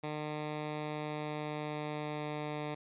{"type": "tone with pitch glide", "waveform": "10% pulse", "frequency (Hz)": [151.3, 149.91], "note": ["D#3", "D3"], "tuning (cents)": [-48, 36], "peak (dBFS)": -28, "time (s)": [0.03, 2.75], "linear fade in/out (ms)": 10, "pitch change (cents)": -16, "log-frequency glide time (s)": [0.82, 2.55], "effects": ["resampled to 8000 Hz"]}